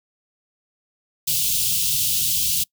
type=band-stop noise; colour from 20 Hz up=white; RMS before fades=-21 dBFS; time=1.27-2.64 s; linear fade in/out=10 ms; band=190 to 2800 Hz; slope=48 dB/octave; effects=noise-tail reverb RT60 0.1 s tail -25 dB re dry